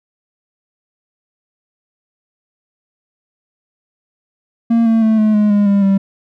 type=tone with pitch steps; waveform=triangle; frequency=230.8 / 225.4 / 220.1 / 215 / 209.9 / 205 / 200.2 / 195.54 Hz; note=A#3 / A3 / A3 / A3 / G#3 / G#3 / G3 / G3; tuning=-17 / +42 / +1 / -40 / +19 / -22 / +37 / -4 cents; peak=-7 dBFS; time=4.7-5.98 s; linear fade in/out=10 ms; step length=160 ms; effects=none